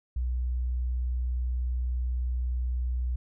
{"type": "tone", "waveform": "sine", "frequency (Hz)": 61.74, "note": "B1", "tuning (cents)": 0, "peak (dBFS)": -26, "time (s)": [0.16, 3.16], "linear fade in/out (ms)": 5, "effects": []}